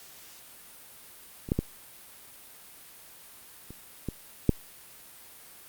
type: clicks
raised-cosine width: 3 ms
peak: -25 / -11 / -12 / -30 / -18 / -6 dBFS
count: 6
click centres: 1.489 / 1.519 / 1.59 / 3.706 / 4.087 / 4.493 s
effects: white hiss -50 dBFS RMS until 5.68 s + Opus 48 kbps